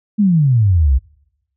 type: exponential sweep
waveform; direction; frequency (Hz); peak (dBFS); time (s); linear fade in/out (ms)
sine; down; 217.8 to 60.4; -9; 0.18-0.99; 20
effects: noise-tail reverb RT60 0.9 s tail -26 dB re dry